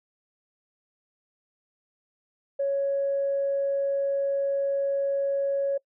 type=tone; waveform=sine; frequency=555 Hz; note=C#5; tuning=2 cents sharp; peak=-22 dBFS; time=2.59-5.78 s; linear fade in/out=10 ms; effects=noise-tail reverb RT60 0.1 s tail -24 dB re dry + tanh soft clip ceiling -18 dBFS